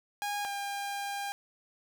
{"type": "tone pair in turn", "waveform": "sawtooth", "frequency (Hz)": [819, 803.1], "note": ["G#5", "G5"], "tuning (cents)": [-24, 42], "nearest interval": "unison", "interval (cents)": 34, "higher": "first", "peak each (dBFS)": [-28, -30], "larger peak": "first", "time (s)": [[0.22, 0.45], [0.45, 1.32]], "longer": "second", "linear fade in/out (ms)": 0, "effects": []}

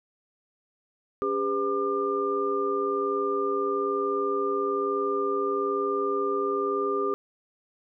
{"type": "tone cluster", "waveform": "sine", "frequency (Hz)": [281.3, 402.9, 504, 1199], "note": ["C#4", "G4", "B4", "D6"], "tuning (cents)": [26, 48, 35, 36], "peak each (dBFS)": [-35, -26, -34, -29], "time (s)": [1.22, 7.14], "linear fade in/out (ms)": 0, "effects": []}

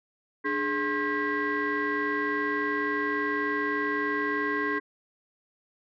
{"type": "tone cluster", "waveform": "sine", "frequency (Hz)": [294.6, 418, 1068, 1606, 1947], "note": ["D4", "G#4", "C6", "G6", "B6"], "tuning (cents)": [6, 11, 35, 41, -25], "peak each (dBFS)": -31, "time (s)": [0.44, 4.8], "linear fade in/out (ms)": 20, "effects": ["tanh soft clip ceiling -19 dBFS"]}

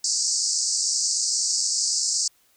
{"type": "band-pass noise", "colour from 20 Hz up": "pink", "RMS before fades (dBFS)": -24, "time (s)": [0.04, 2.28], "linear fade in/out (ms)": 5, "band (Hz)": [4600, 8300], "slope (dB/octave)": 96, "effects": ["white hiss -62 dBFS RMS until 2.56 s"]}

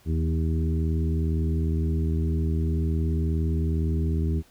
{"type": "harmonic tone with a mistuned harmonic", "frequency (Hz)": 79.6, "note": "D#2", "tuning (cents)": 40, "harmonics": [1, 2, 3, 4, 5], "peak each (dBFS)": [-23, -29, -33, -35, -37], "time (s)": [0.05, 4.43], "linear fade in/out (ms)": 50, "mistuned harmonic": 2, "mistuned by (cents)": 26, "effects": ["pink hiss -58 dBFS RMS until 4.5 s"]}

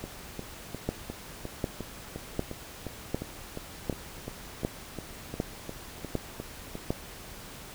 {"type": "two click trains", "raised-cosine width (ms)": 2, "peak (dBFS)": [-14, -22], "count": [9, 20], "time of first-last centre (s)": [[0.89, 6.905], [0.04, 6.754]], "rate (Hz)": [1.33, 2.83], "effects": ["pink hiss -45 dBFS RMS until 7.74 s"]}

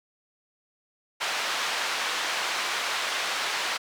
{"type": "band-pass noise", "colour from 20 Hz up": "pink", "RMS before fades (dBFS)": -29, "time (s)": [1.2, 3.78], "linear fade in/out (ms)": 20, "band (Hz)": [950, 5000], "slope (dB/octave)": 12, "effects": []}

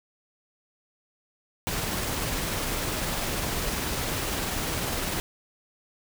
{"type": "noise with tremolo", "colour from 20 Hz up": "pink", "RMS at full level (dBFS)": -28, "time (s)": [1.67, 5.2], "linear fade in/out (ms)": 0, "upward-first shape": "triangle", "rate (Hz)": 20, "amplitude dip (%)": 30, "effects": []}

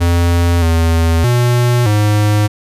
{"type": "tone with pitch steps", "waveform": "square", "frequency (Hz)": [86, 82.5, 121.5, 104.9], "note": ["F2", "E2", "B2", "G#2"], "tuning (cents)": [-26, 2, -28, 18], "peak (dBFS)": -10, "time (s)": [0, 2.48], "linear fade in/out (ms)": 20, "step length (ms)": 620, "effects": ["resampled to 32000 Hz"]}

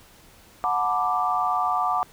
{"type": "chord", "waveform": "sine", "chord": "B minor seventh", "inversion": "second", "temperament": "equal with one note detuned", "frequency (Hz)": [732.3, 880, 987.8, 1174.7], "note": ["F#5", "A5", "B5", "D6"], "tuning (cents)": [-18, 0, 0, 0], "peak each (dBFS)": [-25, -29, -30, -24], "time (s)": [0.64, 2.03], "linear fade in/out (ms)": 0, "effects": ["pink hiss -52 dBFS RMS until 2.12 s"]}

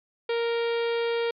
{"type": "harmonic tone", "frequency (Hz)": 466.2, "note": "A#4", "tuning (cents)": 0, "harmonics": [1, 2, 3, 4, 5, 6, 7, 8, 9, 10], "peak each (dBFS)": [-24, -36, -38, -40, -38, -43, -41, -44, -49, -49], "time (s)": [0.29, 1.31], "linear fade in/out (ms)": 5, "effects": ["MP3 96 kbps"]}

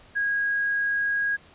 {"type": "tone", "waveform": "sine", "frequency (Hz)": 1643, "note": "G#6", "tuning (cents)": -19, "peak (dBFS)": -22, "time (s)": [0.15, 1.37], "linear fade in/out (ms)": 20, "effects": ["pink hiss -53 dBFS RMS until 1.54 s", "resampled to 8000 Hz"]}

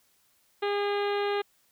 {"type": "harmonic tone", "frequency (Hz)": 406.9, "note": "G#4", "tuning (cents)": -35, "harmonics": [1, 2, 3, 4, 5, 6, 7, 8, 9, 10], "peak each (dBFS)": [-27, -33, -37, -39, -41, -43, -44, -45, -46, -47], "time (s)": [0.62, 1.42], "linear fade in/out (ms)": 10, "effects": ["white hiss -67 dBFS RMS until 1.71 s"]}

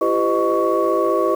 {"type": "tone cluster", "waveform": "sine", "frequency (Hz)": [339.3, 394.3, 508, 616, 1119], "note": ["F4", "G4", "B4", "D#5", "C#6"], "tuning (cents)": [-50, 10, 49, -17, 16], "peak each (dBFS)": -21, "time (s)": [0.01, 1.35], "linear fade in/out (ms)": 5, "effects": ["tanh soft clip ceiling -6 dBFS", "7-bit"]}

